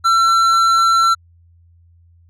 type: tone with tanh clipping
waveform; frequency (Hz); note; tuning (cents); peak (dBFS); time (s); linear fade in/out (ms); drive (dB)
sine; 1348; E6; +38; -12; 0.04-1.15; 20; 11
effects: added 85 Hz sine -47 dBFS peak until 2.29 s